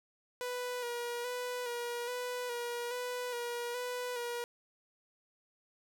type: tone with vibrato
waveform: sawtooth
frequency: 486.5 Hz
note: B4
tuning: 26 cents flat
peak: -32 dBFS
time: 0.41-4.44 s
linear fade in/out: 0 ms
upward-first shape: square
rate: 1.2 Hz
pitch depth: 29 cents each way
effects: none